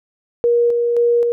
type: tone with tremolo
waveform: sine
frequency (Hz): 474.6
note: A#4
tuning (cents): +31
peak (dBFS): -11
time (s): 0.44-1.32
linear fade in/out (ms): 0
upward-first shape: square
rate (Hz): 1.9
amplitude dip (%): 30
effects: none